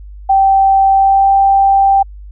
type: tone with pitch glide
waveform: sine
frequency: 778 to 784.8 Hz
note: G5 to G5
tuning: -13 to +2 cents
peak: -6 dBFS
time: 0.29-2.03 s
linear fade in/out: 10 ms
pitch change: +15 cents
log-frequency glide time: 0.93-1.32 s
effects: added 50 Hz sine -29 dBFS peak until 2.31 s